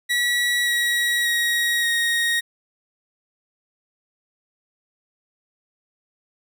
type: tone with pitch steps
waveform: 30% pulse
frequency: 1935 / 1913.9 / 1893 / 1872.3 Hz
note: B6 / A#6 / A#6 / A#6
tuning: -36 / +45 / +26 / +7 cents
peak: -16 dBFS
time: 0.09-2.41 s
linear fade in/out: 20 ms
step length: 580 ms
effects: none